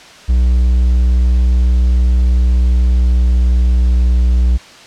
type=tone with pitch glide; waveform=triangle; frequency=61.4 to 60.94 Hz; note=B1 to B1; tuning=-9 to -22 cents; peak=-6 dBFS; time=0.28-4.58 s; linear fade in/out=20 ms; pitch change=-13 cents; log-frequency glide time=2.37-4.01 s; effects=white hiss -37 dBFS RMS until 4.86 s + low-pass 5000 Hz 12 dB/octave